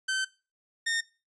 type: tone pair in turn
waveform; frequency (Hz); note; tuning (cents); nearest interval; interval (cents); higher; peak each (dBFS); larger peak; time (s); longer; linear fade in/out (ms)
sawtooth; 1540 / 1831.4; G6 / A#6; -31 / -31; minor third; 300; second; -23; neither; 0.08-0.25 / 0.86-1.01; first; 10
effects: noise-tail reverb RT60 0.3 s tail -19 dB re dry + resampled to 22050 Hz